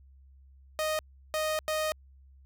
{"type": "tone bursts at uneven times", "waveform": "sawtooth", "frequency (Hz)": 621, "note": "D#5", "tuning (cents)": -3, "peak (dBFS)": -24, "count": 3, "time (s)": [[0.79, 0.99], [1.34, 1.59], [1.68, 1.92]], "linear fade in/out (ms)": 0, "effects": ["added 67 Hz sine -53 dBFS peak until 2.45 s"]}